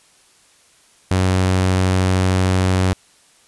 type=tone; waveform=sawtooth; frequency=93.1 Hz; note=F#2; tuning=11 cents sharp; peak=-10 dBFS; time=1.11-2.93 s; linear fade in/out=0 ms; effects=white hiss -53 dBFS RMS until 3.47 s + resampled to 24000 Hz